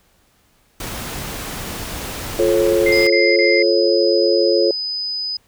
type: noise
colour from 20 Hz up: pink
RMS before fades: -28 dBFS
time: 0.8-3.07 s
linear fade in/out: 2 ms
type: chord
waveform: sine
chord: F augmented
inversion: none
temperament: just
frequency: 349.2 / 436.5 / 545.7 Hz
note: F4 / A4 / C#5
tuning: 0 / -14 / -27 cents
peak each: -17 dBFS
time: 2.39-4.71 s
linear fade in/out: 2 ms
type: tone bursts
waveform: sine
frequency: 2093 Hz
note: C7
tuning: in tune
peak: -16 dBFS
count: 3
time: 2.86-3.626 s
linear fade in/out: 5 ms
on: 240 ms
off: 23 ms
type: tone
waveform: sine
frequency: 4999 Hz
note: D#8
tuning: 7 cents sharp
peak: -21 dBFS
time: 2.92-5.37 s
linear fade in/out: 5 ms
effects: pink hiss -58 dBFS RMS until 5.47 s